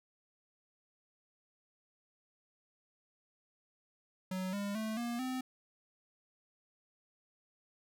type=tone with pitch steps; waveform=square; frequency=186.2 / 201.9 / 218.9 / 237.3 / 257.3 Hz; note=F#3 / G#3 / A3 / A#3 / C4; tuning=+11 / -49 / -9 / +31 / -29 cents; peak=-36 dBFS; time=4.31-5.41 s; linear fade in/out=5 ms; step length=220 ms; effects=none